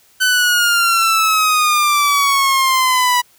sawtooth exponential sweep, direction down, 1518 to 976 Hz, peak -8 dBFS, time 0.2-3.22 s, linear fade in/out 20 ms, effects white hiss -52 dBFS RMS until 3.38 s

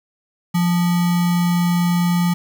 sine tone with sample-and-hold, 174.61 Hz, F3, in tune, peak -14 dBFS, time 0.54-2.34 s, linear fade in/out 10 ms, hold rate 1050 Hz, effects none

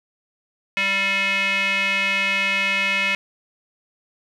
square tone with band-pass filter, 196 Hz, G3, in tune, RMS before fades -21 dBFS, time 0.77-3.15 s, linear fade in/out 0 ms, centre 2400 Hz, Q 5.9, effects none

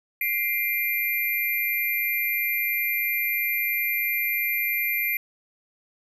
sine tone cluster, 2093 / 2382 / 11890 Hz, C7 / D7 / F#9, 0 / +24 / +7 cents, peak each -27 dBFS, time 0.21-5.17 s, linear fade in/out 2 ms, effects none

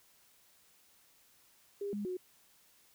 sine tone with pitch steps, 403.4 / 205.4 / 366.1 Hz, G4 / G#3 / F#4, +50 / -19 / -18 cents, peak -35 dBFS, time 1.81-2.17 s, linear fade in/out 5 ms, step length 120 ms, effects white hiss -66 dBFS RMS until 2.94 s

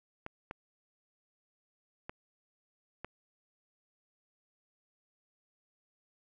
clicks, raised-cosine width 0.5 ms, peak -25 dBFS, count 4, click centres 0.264 / 0.511 / 2.095 / 3.046 s, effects none

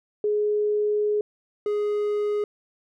sine / triangle tone pair in turn, 419 / 416.1 Hz, G#4 / G#4, +15 / +3 cents, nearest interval unison, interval 12 cents, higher first, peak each -20 dBFS, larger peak neither, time 0.24-1.21 / 1.66-2.44 s, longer first, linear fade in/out 2 ms, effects none

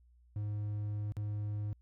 triangle tone with dropouts, 104.4 Hz, G#2, 10 cents sharp, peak -32 dBFS, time 0.36-1.73 s, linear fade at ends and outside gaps 0 ms, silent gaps 1.121-1.168 s, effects added 60 Hz sine -61 dBFS peak until 1.81 s

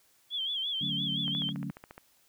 sine tone with vibrato, 3270 Hz, G#7, 28 cents flat, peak -30 dBFS, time 0.3-1.53 s, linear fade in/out 50 ms, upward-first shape sine, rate 5.8 Hz, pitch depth 100 cents each way
sine chord, D major seventh, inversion none, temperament equal, 146.83 / 185 / 220 / 277.2 Hz, D3 / F#3 / A3 / C#4, 0 / 0 / 0 / 0 cents, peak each -38 / -38 / -40 / -41 dBFS, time 0.81-1.71 s, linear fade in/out 5 ms
click train, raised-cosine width 0.5 ms, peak -30 dBFS, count 11, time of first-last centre 1.28-1.979 s, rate 14.3 Hz
effects white hiss -66 dBFS RMS until 2.28 s

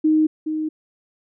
sine tone with echo, 311.1 Hz, D#4, in tune, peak -13 dBFS, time 0.04-0.27 s, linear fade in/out 10 ms, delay 420 ms, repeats 1, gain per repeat -8 dB, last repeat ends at 0.69 s, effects none

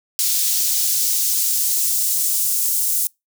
white noise with high-pass filter sweep, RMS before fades -19 dBFS, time 0.19-3.07 s, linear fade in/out 0 ms, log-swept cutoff 4600 to 8100 Hz, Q 1, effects noise-tail reverb RT60 0.2 s tail -26 dB re dry

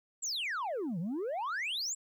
sine exponential two-way sweep, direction down then up, 7860 to 155.8 to 7860 Hz, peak -30 dBFS, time 0.22-1.95 s, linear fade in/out 20 ms, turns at 0.99 s, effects tanh soft clip ceiling -32 dBFS + 12-bit

